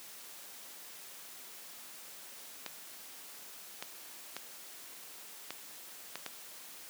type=clicks; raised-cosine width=0.2 ms; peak=-21 dBFS; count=6; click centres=2.663 / 3.825 / 4.366 / 5.506 / 6.156 / 6.263 s; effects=white hiss -50 dBFS RMS until 6.89 s + high-pass 200 Hz 12 dB/octave